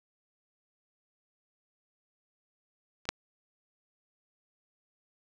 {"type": "clicks", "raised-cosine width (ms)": 0.2, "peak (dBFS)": [-30, -10], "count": 2, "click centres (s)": [3.054, 3.09], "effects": []}